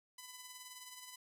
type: tone with tremolo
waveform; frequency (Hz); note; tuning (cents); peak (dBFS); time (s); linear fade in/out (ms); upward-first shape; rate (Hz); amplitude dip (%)
5% pulse; 1002; B5; +25; -36; 0.18-1.16; 5; sine; 19; 45
effects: none